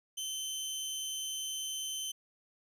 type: tone with amplitude modulation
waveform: 20% pulse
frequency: 3075 Hz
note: G7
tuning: 34 cents flat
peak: -29 dBFS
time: 0.17-2.12 s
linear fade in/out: 10 ms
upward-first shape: sine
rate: 281 Hz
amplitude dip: 35%
effects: none